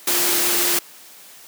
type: tone in noise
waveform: sine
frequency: 350 Hz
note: F4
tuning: 4 cents sharp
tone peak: -28 dBFS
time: 0.07-0.79 s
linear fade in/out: 5 ms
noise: white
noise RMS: -19 dBFS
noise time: 0.07-0.79 s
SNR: -12 dB
effects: white hiss -44 dBFS RMS until 1.47 s + high-pass 200 Hz 12 dB/octave